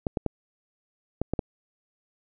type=clicks; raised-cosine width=2 ms; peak=-12 dBFS; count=6; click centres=0.068 / 0.172 / 0.263 / 1.216 / 1.336 / 1.392 s; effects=none